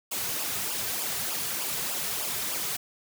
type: noise with flanger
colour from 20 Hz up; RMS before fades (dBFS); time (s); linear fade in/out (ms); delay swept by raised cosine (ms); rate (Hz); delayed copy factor
white; -31; 0.11-2.77; 10; 0.49 to 3.69; 3.3; -0.7
effects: none